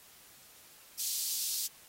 pink high-pass noise, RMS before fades -35 dBFS, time 0.99-1.67 s, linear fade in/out 5 ms, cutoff 4200 Hz, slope 24 dB/octave, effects white hiss -57 dBFS RMS until 1.88 s + AAC 48 kbps

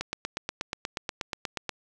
click train, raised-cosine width 0.2 ms, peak -13 dBFS, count 15, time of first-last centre 0.01-1.693 s, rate 8.32 Hz, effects none

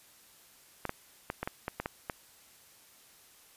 clicks, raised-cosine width 0.5 ms, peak -18 dBFS, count 9, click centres 0.853 / 0.894 / 1.301 / 1.43 / 1.475 / 1.681 / 1.8 / 1.859 / 2.098 s, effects white hiss -59 dBFS RMS until 3.56 s + resampled to 32000 Hz

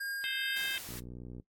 square tone with tremolo, 1616 Hz, G#6, 48 cents flat, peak -35 dBFS, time 0-0.77 s, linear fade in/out 10 ms, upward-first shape triangle, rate 2.4 Hz, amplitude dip 35%
harmonic tone, 523.3 Hz, C5, in tune, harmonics 3 / 4 / 5 / 6 / 7, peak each -44 / -42 / -40 / -38 / -40 dBFS, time 0.24-0.78 s, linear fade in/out 0 ms
white noise, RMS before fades -45 dBFS, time 0.56-1 s, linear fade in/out 5 ms
click train, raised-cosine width 3 ms, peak -33 dBFS, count 32, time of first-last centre 0.89-1.399 s, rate 60.9 Hz
effects noise-tail reverb RT60 0.1 s tail -18 dB re dry + AAC 64 kbps

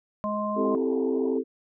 harmonic tone, 209.5 Hz, G#3, 15 cents sharp, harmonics 1 / 3 / 5, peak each -30 / -30 / -30 dBFS, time 0.24-0.75 s, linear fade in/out 0 ms
sine chord, A minor seventh, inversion first, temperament equal, 261.6 / 329.6 / 392 / 440 Hz, C4 / E4 / G4 / A4, 0 / 0 / 0 / 0 cents, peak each -27 / -33 / -29 / -27 dBFS, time 0.55-1.44 s, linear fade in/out 50 ms
white band-pass noise, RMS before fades -43 dBFS, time 0.59-1.39 s, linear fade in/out 20 ms, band 300 to 970 Hz, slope 96 dB/octave
effects none

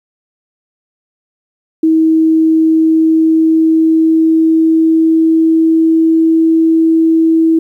sine tone with pitch glide, 320 to 324.7 Hz, D#4 to E4, +49 to -26 cents, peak -6 dBFS, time 1.83-7.59 s, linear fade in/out 5 ms, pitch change +25 cents, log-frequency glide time 2.67-6.52 s, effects 8-bit

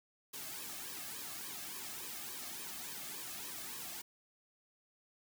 white noise with flanger, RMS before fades -45 dBFS, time 0.33-4.02 s, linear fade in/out 10 ms, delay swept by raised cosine 1.4 to 2.13 ms, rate 3.5 Hz, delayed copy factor -0.8, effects none

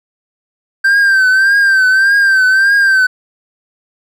triangle tone with vibrato, 1568 Hz, G6, in tune, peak -5 dBFS, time 0.84-3.07 s, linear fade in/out 10 ms, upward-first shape triangle, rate 1.7 Hz, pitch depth 75 cents each way, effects none

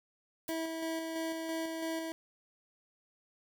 blue noise with exponential decay, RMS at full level -40 dBFS, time 0.48-0.6 s, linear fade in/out 2 ms, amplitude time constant 26 ms
25% pulse tone with tremolo, 325.1 Hz, E4, 24 cents flat, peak -30 dBFS, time 0.49-2.12 s, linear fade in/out 0 ms, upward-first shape square, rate 3 Hz, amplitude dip 30%
effects none

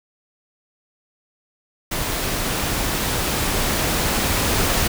pink noise with level ramp, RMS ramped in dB -24 to -19 dBFS, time 1.91-4.88 s, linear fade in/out 10 ms, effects none

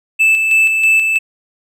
triangle tone with tremolo, 2633 Hz, E7, 3 cents flat, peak -6 dBFS, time 0.19-1.19 s, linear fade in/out 20 ms, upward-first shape square, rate 3.1 Hz, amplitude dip 40%, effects none

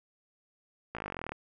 slowing click train, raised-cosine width 0.5 ms, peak -22 dBFS, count 18, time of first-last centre 0.95-1.32 s, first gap 17 ms, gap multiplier 1.03, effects none

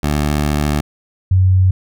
15% pulse / sine tone pair in turn, 74 / 93.4 Hz, D2 / F#2, +14 / +17 cents, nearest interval major third, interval 403 cents, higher second, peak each -8 dBFS, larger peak neither, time 0.03-0.81 / 1.31-1.71 s, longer first, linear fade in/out 5 ms, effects none

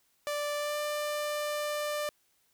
sawtooth tone with pitch glide, 587.3 to 594.1 Hz, D5 to D5, 0 to +20 cents, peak -27 dBFS, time 0.27-2.09 s, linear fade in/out 0 ms, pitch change +20 cents, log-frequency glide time 0.57-0.78 s, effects white hiss -71 dBFS RMS until 2.53 s

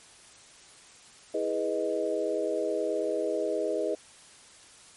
sine chord, E major seventh, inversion none, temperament equal with one note detuned, 326 / 415.3 / 493.9 / 622.3 Hz, E4 / G#4 / B4 / D#5, -19 / 0 / 0 / 0 cents, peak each -34 / -31 / -32 / -31 dBFS, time 1.34-3.95 s, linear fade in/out 5 ms, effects white hiss -53 dBFS RMS until 4.96 s + MP3 48 kbps

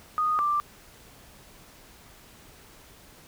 sine tone pair in turn, 1236 / 1179.8 Hz, D#6 / D6, -12 / +8 cents, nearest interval minor second, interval 80 cents, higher first, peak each -22 dBFS, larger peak neither, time 0.18-0.39 / 0.39-0.6 s, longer neither, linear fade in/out 0 ms, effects pink hiss -52 dBFS RMS until 3.27 s

